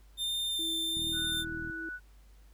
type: tone with vibrato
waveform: 45% pulse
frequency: 3593 Hz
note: A7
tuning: 36 cents sharp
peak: -30 dBFS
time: 0.17-1.45 s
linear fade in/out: 50 ms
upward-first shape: sine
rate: 1.3 Hz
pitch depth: 13 cents each way
type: tone with tremolo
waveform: sine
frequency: 326.9 Hz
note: E4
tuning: 14 cents flat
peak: -39 dBFS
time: 0.59-1.89 s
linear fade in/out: 2 ms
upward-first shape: sine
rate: 2.4 Hz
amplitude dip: 30%
type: click train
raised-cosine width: 5 ms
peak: -32 dBFS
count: 30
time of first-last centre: 0.97-1.699 s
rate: 39.8 Hz
type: tone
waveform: sine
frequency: 1480 Hz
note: F#6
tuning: in tune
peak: -37 dBFS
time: 1.12-2 s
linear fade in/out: 50 ms
effects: added 50 Hz sine -54 dBFS peak until 2.53 s + pink hiss -67 dBFS RMS until 2.53 s